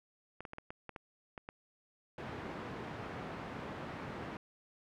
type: clicks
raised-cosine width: 0.5 ms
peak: -29 dBFS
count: 9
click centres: 0.406 / 0.452 / 0.534 / 0.584 / 0.705 / 0.893 / 0.962 / 1.378 / 1.489 s
type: band-pass noise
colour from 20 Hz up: pink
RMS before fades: -44 dBFS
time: 2.18-4.37 s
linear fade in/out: 2 ms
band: 110 to 1800 Hz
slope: 12 dB/octave
effects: none